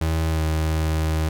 35% pulse tone with pitch glide, 80.3 to 78.83 Hz, E2 to D#2, -45 to +23 cents, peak -18 dBFS, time 0.01-1.29 s, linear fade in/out 5 ms, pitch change -32 cents, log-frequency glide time 0.31-0.4 s, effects none

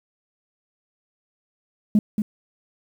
sine tone with echo, 210.9 Hz, G#3, 27 cents sharp, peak -11 dBFS, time 1.95-1.99 s, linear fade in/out 2 ms, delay 230 ms, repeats 1, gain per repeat -7 dB, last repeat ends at 2.22 s, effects tanh soft clip ceiling -9 dBFS + 8-bit

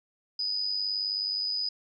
sine tone with amplitude modulation, 4978 Hz, D#8, in tune, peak -25 dBFS, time 0.39-1.69 s, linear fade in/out 5 ms, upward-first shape sine, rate 99.1 Hz, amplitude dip 55%, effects none

